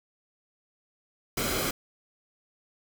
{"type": "noise with comb filter", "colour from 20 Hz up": "pink", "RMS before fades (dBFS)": -29, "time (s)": [1.37, 1.71], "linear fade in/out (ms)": 5, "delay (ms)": 1.1, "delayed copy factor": -0.55, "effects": []}